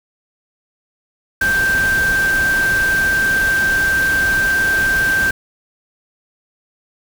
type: tone in noise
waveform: sine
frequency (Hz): 1568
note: G6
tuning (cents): 0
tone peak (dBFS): -13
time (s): 1.41-5.31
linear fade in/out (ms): 5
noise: pink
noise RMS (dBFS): -25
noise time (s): 1.41-5.31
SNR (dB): +9
effects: none